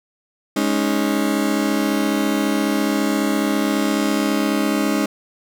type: chord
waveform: 35% pulse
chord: Ab suspended fourth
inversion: none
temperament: just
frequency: 207.7 / 276.9 / 311.5 Hz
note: Ab3 / Db4 / Eb4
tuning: 0 / -2 / +2 cents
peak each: -20 dBFS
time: 0.56-5.06 s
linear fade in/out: 5 ms
effects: none